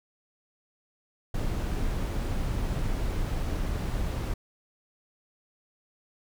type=noise; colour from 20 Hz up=brown; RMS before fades=-29 dBFS; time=1.34-4.34 s; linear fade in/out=5 ms; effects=none